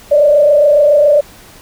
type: tone with frequency modulation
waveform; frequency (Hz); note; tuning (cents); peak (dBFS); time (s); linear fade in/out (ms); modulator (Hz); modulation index
sine; 587.3; D5; 0; -5; 0.11-1.21; 10; 27.2; 0.86
effects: pink hiss -39 dBFS RMS until 1.61 s